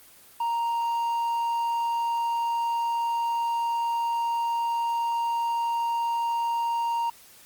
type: tone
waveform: triangle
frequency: 932.3 Hz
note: A#5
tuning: in tune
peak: -22 dBFS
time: 0.4-7.1 s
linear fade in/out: 5 ms
effects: white hiss -52 dBFS RMS until 7.45 s + Opus 24 kbps